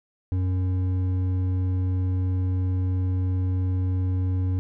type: tone with hard clipping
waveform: sine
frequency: 92.3 Hz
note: F#2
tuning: 4 cents flat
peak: -23 dBFS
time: 0.32-4.59 s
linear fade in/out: 0 ms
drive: 7 dB
effects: none